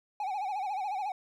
triangle tone with vibrato, 795 Hz, G5, 24 cents sharp, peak -29 dBFS, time 0.2-1.12 s, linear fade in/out 2 ms, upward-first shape sine, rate 14 Hz, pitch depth 120 cents each way, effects none

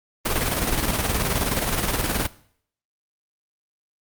pink noise with tremolo, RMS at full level -21 dBFS, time 0.25-2.27 s, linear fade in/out 10 ms, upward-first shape square, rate 19 Hz, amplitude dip 45%, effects noise-tail reverb RT60 0.6 s tail -19 dB re dry + Opus 32 kbps

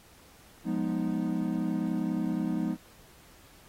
triangle chord, F half-diminished seventh, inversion none, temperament equal with one note detuned, 177.15 / 207.7 / 246.9 / 311.1 Hz, F3 / Ab3 / Cb4 / Eb4, +25 / 0 / 0 / 0 cents, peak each -31 dBFS, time 0.64-2.77 s, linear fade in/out 50 ms, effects pink hiss -57 dBFS RMS until 3.68 s + AAC 48 kbps

